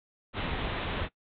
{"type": "low-pass noise", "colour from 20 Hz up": "pink", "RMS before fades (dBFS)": -33, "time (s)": [0.33, 1.09], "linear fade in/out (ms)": 50, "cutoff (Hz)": 3800, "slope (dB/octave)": 96, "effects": ["noise-tail reverb RT60 0.1 s tail -19 dB re dry"]}